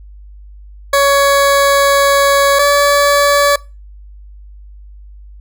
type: tone pair in turn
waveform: 20% pulse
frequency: 560 / 572.4 Hz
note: C#5 / D5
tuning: +18 / -45 cents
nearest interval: unison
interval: 37 cents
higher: second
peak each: -3 dBFS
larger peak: neither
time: 0.93-2.59 / 2.59-3.56 s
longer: first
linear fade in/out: 5 ms
effects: noise-tail reverb RT60 0.3 s tail -24 dB re dry + added 50 Hz sine -33 dBFS peak until 5.4 s